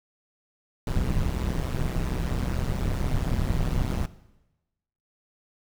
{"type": "noise with amplitude modulation", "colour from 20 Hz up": "brown", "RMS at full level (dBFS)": -22, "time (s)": [0.87, 4.06], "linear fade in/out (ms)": 2, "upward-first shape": "sine", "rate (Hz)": 128, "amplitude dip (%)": 95, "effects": ["noise-tail reverb RT60 1.0 s tail -17 dB re dry"]}